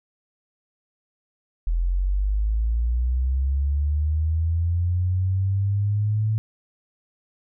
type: linear sweep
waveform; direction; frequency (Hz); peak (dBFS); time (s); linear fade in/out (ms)
sine; up; 41.2 to 109.9; -19; 1.67-6.38; 0
effects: none